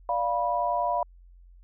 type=chord; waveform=sine; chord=B diminished; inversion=first; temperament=equal with one note detuned; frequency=587.3 / 698.5 / 978.1 Hz; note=D5 / F5 / B5; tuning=0 / 0 / -17 cents; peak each=-31 / -27 / -27 dBFS; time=0.09-1.03 s; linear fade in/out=2 ms; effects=added 44 Hz sine -49 dBFS peak until 1.63 s